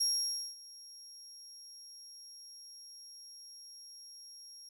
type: tone with ADSR envelope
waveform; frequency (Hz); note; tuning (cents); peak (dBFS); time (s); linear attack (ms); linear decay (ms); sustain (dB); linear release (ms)
35% pulse; 5588; F8; 0; -25; 0-4.69; 11; 540; -22; 4
effects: none